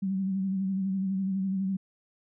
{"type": "tone with vibrato", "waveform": "sine", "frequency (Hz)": 191.8, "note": "G3", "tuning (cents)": -37, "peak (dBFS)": -26, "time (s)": [0.02, 1.77], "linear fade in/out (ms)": 10, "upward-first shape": "sine", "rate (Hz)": 12, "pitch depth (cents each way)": 41, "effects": []}